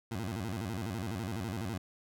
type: tone with vibrato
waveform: 20% pulse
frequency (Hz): 102.8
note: G#2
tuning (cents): -17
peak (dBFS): -30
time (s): 0.11-1.78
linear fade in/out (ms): 5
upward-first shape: square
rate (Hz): 12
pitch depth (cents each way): 200
effects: none